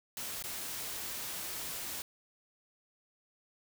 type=noise with dropouts; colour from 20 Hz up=white; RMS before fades=-40 dBFS; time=0.17-2.02 s; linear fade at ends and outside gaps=1 ms; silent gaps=0.425-0.439 s; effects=none